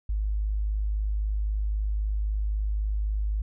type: tone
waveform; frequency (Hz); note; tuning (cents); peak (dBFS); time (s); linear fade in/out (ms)
sine; 51.9; G#1; 0; -24; 0.09-3.42; 5
effects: none